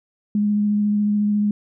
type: tone with vibrato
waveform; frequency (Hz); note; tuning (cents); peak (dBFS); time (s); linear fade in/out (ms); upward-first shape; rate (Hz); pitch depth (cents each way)
sine; 207.7; G#3; 0; -16; 0.35-1.51; 2; sine; 14; 12
effects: none